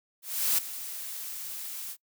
blue noise with ADSR envelope, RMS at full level -24 dBFS, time 0.22-1.97 s, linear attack 360 ms, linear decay 10 ms, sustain -14 dB, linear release 61 ms, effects noise-tail reverb RT60 0.1 s tail -24 dB re dry

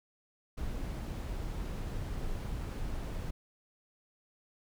brown noise, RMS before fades -37 dBFS, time 0.57-3.31 s, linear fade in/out 10 ms, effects none

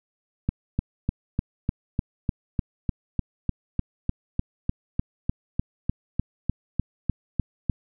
click train, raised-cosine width 5 ms, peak -10 dBFS, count 25, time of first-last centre 0.49-7.697 s, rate 3.33 Hz, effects none

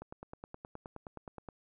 click train, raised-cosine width 1 ms, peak -30 dBFS, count 15, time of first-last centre 0.02-1.488 s, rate 9.54 Hz, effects none

